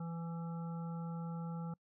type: harmonic tone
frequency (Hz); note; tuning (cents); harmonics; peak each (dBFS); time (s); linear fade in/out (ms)
167.2; E3; +25; 1 / 3 / 5 / 7 / 8; -39 / -53 / -52 / -61 / -55; 0-1.74; 5
effects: noise-tail reverb RT60 0.1 s tail -26 dB re dry